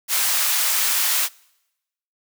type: high-pass noise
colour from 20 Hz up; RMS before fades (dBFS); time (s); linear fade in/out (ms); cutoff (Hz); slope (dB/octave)
white; -20; 0.08-1.29; 50; 930; 12
effects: noise-tail reverb RT60 0.9 s tail -25 dB re dry